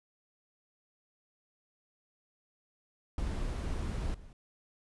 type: noise with level steps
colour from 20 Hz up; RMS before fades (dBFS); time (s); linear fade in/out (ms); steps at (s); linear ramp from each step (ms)
brown; -34 / -52; 3.18-4.33; 2; 4.14; 5
effects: resampled to 24000 Hz